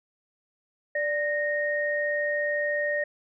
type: tone pair together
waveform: sine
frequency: 588.3 / 1857 Hz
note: D5 / A#6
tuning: +3 / -7 cents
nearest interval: octave + minor sixth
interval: 1990 cents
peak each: -27 dBFS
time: 0.95-3.04 s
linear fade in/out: 5 ms
effects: none